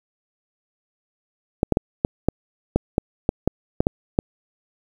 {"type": "clicks", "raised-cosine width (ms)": 2, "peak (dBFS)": -3, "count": 12, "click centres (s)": [1.631, 1.723, 1.771, 2.049, 2.286, 2.76, 2.981, 3.291, 3.476, 3.805, 3.869, 4.189], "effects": ["7-bit"]}